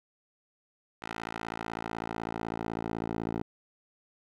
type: tone with band-pass filter sweep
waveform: 10% pulse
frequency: 56 Hz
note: A1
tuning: 31 cents sharp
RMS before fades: -36 dBFS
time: 1.02-3.43 s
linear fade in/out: 5 ms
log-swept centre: 1600 to 390 Hz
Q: 0.75
effects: none